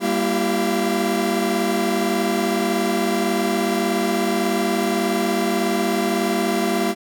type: tone cluster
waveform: 45% pulse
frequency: 199.4 / 235.9 / 335.1 / 386.9 / 686 Hz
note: G3 / A#3 / E4 / G4 / F5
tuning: +30 / +21 / +29 / -23 / -31 cents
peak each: -25 dBFS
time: 0-6.95 s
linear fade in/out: 50 ms
effects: none